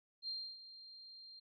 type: tone with ADSR envelope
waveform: sine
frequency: 4186 Hz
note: C8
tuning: in tune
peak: -38 dBFS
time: 0.22-1.4 s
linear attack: 61 ms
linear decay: 290 ms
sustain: -14 dB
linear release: 12 ms
effects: MP3 32 kbps